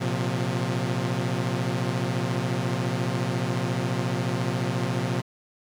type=chord; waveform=sawtooth; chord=Bb suspended second; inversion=none; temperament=equal with one note detuned; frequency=116.54 / 130.81 / 177.87 Hz; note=Bb2 / C3 / F3; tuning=0 / 0 / +32 cents; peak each=-25 / -24 / -26 dBFS; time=0-5.22 s; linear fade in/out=20 ms; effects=low-pass 7000 Hz 12 dB/octave + 9-bit

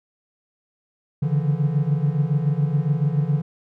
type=tone cluster; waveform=triangle; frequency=141.1 / 148.2 / 166.5 Hz; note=C#3 / D3 / E3; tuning=+31 / +16 / +18 cents; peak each=-20 / -20 / -23 dBFS; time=1.22-3.42 s; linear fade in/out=10 ms; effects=none

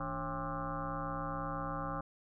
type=tone with frequency modulation; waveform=sine; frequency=673 Hz; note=E5; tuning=36 cents sharp; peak=-35 dBFS; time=0-2.01 s; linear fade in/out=5 ms; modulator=128 Hz; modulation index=5.2; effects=none

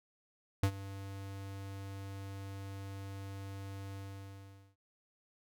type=tone with ADSR envelope; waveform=square; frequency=98 Hz; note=G2; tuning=in tune; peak=-25 dBFS; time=0.63-4.76 s; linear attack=3 ms; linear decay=74 ms; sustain=-18 dB; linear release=810 ms; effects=none

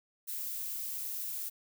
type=noise; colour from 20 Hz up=violet; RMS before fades=-38 dBFS; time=0.27-1.5 s; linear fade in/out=20 ms; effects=none

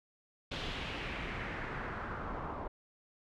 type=noise with low-pass filter sweep; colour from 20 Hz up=pink; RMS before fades=-40 dBFS; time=0.51-2.68 s; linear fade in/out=10 ms; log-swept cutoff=3600 to 970 Hz; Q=2.2; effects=none

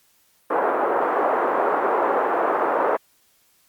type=band-pass noise; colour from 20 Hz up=pink; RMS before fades=-21 dBFS; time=0.5-2.97 s; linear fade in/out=10 ms; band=390 to 1300 Hz; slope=24 dB/octave; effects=white hiss -61 dBFS RMS until 3.68 s + Opus 48 kbps

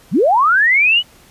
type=linear sweep; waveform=sine; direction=up; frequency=121.3 to 3011 Hz; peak=-9 dBFS; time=0.11-1.03 s; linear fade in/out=50 ms; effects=pink hiss -47 dBFS RMS until 1.3 s + resampled to 32000 Hz

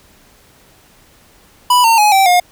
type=tone with pitch steps; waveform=square; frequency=987.8 / 911.1 / 840.3 / 775 / 714.8 Hz; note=B5 / A#5 / G#5 / G5 / F5; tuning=0 / -40 / +20 / -20 / +40 cents; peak=-8 dBFS; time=1.7-2.4 s; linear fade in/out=5 ms; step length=140 ms; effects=pink hiss -48 dBFS RMS until 2.51 s

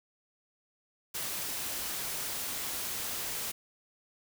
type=noise; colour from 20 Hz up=white; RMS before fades=-36 dBFS; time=1.14-3.52 s; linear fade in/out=10 ms; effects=none

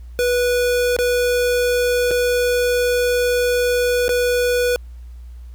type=tone with dropouts; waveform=square; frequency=490.1 Hz; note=B4; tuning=13 cents flat; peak=-16 dBFS; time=0.19-4.76 s; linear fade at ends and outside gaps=0 ms; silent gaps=0.965-0.988 / 2.109-2.113 / 4.081-4.092 s; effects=added 60 Hz sine -33 dBFS peak until 5.54 s + pink hiss -59 dBFS RMS until 5.54 s

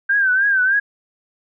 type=tone with vibrato; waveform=sine; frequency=1568 Hz; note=G6; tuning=in tune; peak=-13 dBFS; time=0.09-0.8 s; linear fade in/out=10 ms; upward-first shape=triangle; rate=3.3 Hz; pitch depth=110 cents each way; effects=none

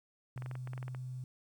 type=tone with pitch glide; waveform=sine; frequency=126.6 to 127.41 Hz; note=B2 to C3; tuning=+43 to -46 cents; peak=-39 dBFS; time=0.36-1.24 s; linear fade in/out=2 ms; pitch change=+11 cents; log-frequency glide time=0.69-0.79 s
type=clicks; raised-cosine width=0.5 ms; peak=-32 dBFS; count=11; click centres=0.377 / 0.422 / 0.461 / 0.513 / 0.554 / 0.674 / 0.734 / 0.778 / 0.828 / 0.881 / 0.948 s
effects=11-bit

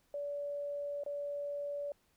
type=tone with dropouts; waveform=sine; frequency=575 Hz; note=D5; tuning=37 cents flat; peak=-36 dBFS; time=0.14-1.92 s; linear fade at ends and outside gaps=2 ms; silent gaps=1.036-1.062 s; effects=pink hiss -73 dBFS RMS until 2.16 s

